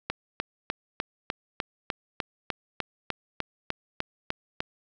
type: click train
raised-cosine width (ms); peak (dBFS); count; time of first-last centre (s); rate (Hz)
0.3; -12; 16; 0.1-4.605; 3.33
effects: none